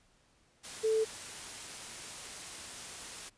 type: tone in noise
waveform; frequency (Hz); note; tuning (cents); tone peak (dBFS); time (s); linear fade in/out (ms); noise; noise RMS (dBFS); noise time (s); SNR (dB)
sine; 440; A4; 0; -26; 0.83-1.05; 20; white; -44; 0.63-3.3; +15
effects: pink hiss -68 dBFS RMS until 3.37 s + resampled to 22050 Hz